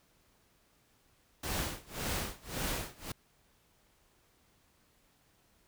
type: noise with tremolo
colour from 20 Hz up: pink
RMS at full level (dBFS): -34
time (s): 1.43-3.12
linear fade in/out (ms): 5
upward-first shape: sine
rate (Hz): 1.8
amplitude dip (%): 95
effects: pink hiss -69 dBFS RMS until 5.67 s